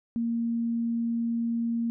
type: tone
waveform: sine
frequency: 232.3 Hz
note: A#3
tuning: 6 cents flat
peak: -25 dBFS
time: 0.16-1.9 s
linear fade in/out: 0 ms
effects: none